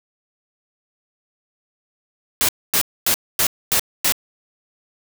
white noise bursts, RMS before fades -17 dBFS, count 6, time 2.41-4.122 s, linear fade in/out 0 ms, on 77 ms, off 250 ms, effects none

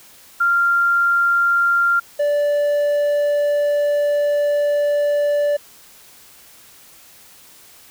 sine / triangle tone pair in turn, 1389 / 582.9 Hz, F6 / D5, -10 / -13 cents, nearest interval octave + minor third, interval 1503 cents, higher first, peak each -13 dBFS, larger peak neither, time 0.4-2 / 2.19-5.57 s, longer second, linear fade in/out 10 ms, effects white hiss -46 dBFS RMS until 7.9 s

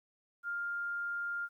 sine tone, 1402 Hz, F6, 6 cents sharp, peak -34 dBFS, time 0.43-1.49 s, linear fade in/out 50 ms, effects 12-bit

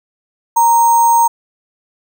sine tone with sample-and-hold, 932.3 Hz, A#5, in tune, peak -7 dBFS, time 0.56-1.28 s, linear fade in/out 10 ms, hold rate 7350 Hz, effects none

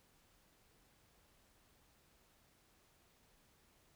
silence, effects pink hiss -71 dBFS RMS until 3.95 s

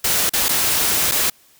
white noise with dropouts, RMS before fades -18 dBFS, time 0.04-1.3 s, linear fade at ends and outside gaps 5 ms, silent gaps 0.295-0.334 / 0.485-0.49 / 1.114-1.118 s, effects white hiss -53 dBFS RMS until 1.59 s

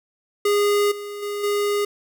square tone with level steps, 410.3 Hz, G#4, 21 cents flat, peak -17 / -31 / -26 / -20 dBFS, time 0.45-1.85 s, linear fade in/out 5 ms, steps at 0.91 / 1.22 / 1.43 s, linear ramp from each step 10 ms, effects none

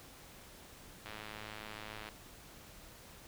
click train, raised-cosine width 0.3 ms, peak -29 dBFS, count 111, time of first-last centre 1.06-2.088 s, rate 107 Hz, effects pink hiss -55 dBFS RMS until 3.27 s

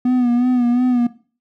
triangle tone with vibrato, 245.9 Hz, B3, 7 cents flat, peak -11 dBFS, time 0.05-1.07 s, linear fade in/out 5 ms, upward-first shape sine, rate 2.8 Hz, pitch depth 50 cents each way, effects noise-tail reverb RT60 0.4 s tail -17 dB re dry

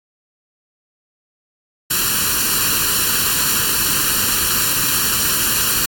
white noise with comb filter, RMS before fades -17 dBFS, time 1.9-5.86 s, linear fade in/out 10 ms, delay 0.7 ms, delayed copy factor +0.8, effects AAC 64 kbps

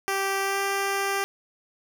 10% pulse tone with pitch glide, 390.7 to 394.6 Hz, G4 to G4, -6 to +11 cents, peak -16 dBFS, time 0.08-1.24 s, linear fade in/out 0 ms, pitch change +17 cents, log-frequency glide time 0.42-0.6 s, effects none

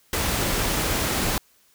pink noise, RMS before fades -24 dBFS, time 0.13-1.38 s, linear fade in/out 2 ms, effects white hiss -60 dBFS RMS until 1.74 s

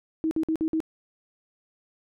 sine tone bursts, 319 Hz, D#4, 43 cents sharp, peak -22 dBFS, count 5, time 0.24-0.803 s, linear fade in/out 0 ms, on 71 ms, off 52 ms, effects none

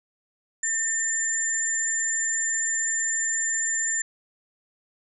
sine tone pair together, 1803 / 7212 Hz, A6 / A8, +42 / +42 cents, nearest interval 2 octaves, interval 2400 cents, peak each -29 / -24 dBFS, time 0.63-4.02 s, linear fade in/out 5 ms, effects none

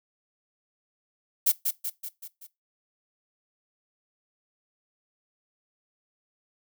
violet noise with echo, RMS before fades -21 dBFS, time 1.46-1.52 s, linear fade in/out 10 ms, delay 190 ms, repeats 5, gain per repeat -5 dB, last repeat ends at 2.47 s, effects noise-tail reverb RT60 0.2 s tail -19 dB re dry

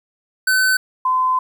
square / sine tone pair in turn, 1519 / 1024.2 Hz, F#6 / C6, +45 / -37 cents, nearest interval perfect fifth, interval 682 cents, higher first, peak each -14 dBFS, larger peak neither, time 0.47-0.77 / 1.05-1.39 s, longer second, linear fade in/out 5 ms, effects 9-bit

